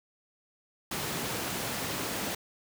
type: high-pass noise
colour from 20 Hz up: pink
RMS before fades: -34 dBFS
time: 0.91-2.35 s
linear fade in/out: 5 ms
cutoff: 120 Hz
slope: 12 dB/octave
effects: none